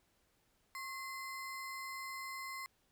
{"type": "ring-modulated tone", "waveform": "square", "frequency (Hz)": 1568, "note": "G6", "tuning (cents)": 0, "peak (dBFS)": -40, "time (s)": [0.75, 2.66], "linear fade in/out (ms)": 0, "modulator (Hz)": 490, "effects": ["pink hiss -75 dBFS RMS until 2.91 s"]}